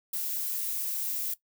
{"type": "noise", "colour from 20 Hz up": "violet", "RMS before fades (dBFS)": -32, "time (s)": [0.13, 1.34], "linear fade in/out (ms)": 5, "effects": ["noise-tail reverb RT60 0.1 s tail -17 dB re dry"]}